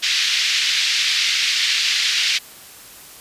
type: band-pass noise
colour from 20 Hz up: white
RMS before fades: -19 dBFS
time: 0.02-2.39 s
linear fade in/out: 20 ms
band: 2000 to 4900 Hz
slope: 24 dB/octave
effects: white hiss -41 dBFS RMS until 3.2 s + resampled to 32000 Hz